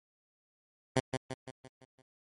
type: tone with echo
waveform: 10% pulse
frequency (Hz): 130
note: C3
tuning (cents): -11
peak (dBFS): -16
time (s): 0.96-1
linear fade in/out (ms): 5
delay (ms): 170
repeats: 6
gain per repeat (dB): -6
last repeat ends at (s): 2.02
effects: MP3 48 kbps